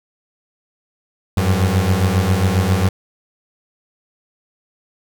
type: beating tone pair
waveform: 30% pulse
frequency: 90.3 / 97.7 Hz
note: F#2 / G2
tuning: -42 / -5 cents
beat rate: 7.4 Hz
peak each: -14 dBFS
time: 1.37-2.89 s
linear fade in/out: 5 ms
effects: none